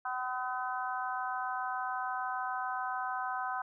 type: harmonic tone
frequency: 253.2 Hz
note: B3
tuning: 43 cents sharp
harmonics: 3 / 4 / 5 / 6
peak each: -37 / -38 / -39 / -40 dBFS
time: 0.05-3.62 s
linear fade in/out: 5 ms
effects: none